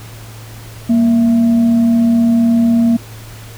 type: tone with frequency modulation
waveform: sine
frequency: 233.6 Hz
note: A#3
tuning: 4 cents sharp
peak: -8 dBFS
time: 0.89-2.97 s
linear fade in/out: 10 ms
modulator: 431 Hz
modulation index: 0.24
effects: added 111 Hz sine -32 dBFS peak until 3.57 s + pink hiss -37 dBFS RMS until 3.57 s